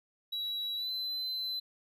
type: tone with pitch glide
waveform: triangle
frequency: 3898 to 4049 Hz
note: B7 to B7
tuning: -23 to +42 cents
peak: -32 dBFS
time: 0.32-1.6 s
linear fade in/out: 10 ms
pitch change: +65 cents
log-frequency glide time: 0.76-0.91 s
effects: none